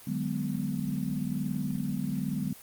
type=chord; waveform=sine; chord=G# half-diminished seventh; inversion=second; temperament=just; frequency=149.51 / 186.89 / 207.7 / 249.2 Hz; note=D3 / F#3 / G#3 / B3; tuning=+31 / +18 / 0 / +16 cents; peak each=-34 dBFS; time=0.07-2.53 s; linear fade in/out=5 ms; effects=white hiss -50 dBFS RMS until 2.62 s + Opus 24 kbps